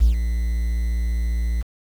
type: tone with ADSR envelope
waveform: triangle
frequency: 57.4 Hz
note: A#1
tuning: 26 cents flat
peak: -6 dBFS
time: 0-1.63 s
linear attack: 25 ms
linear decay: 120 ms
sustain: -11 dB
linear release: 22 ms
effects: tanh soft clip ceiling -7 dBFS + 7-bit